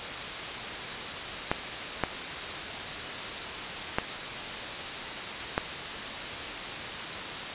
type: clicks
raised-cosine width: 0.5 ms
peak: -9 dBFS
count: 4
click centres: 1.515 / 2.037 / 3.985 / 5.579 s
effects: white hiss -34 dBFS RMS until 7.54 s + resampled to 8000 Hz